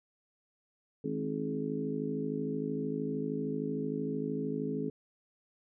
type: harmonic tone with a mistuned harmonic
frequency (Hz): 53.1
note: G#1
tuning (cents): +39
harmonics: 3 / 4 / 5 / 6 / 7 / 8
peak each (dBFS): -39 / -39 / -36 / -43 / -47 / -37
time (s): 1.04-4.9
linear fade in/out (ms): 5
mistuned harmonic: 6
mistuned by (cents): -17
effects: none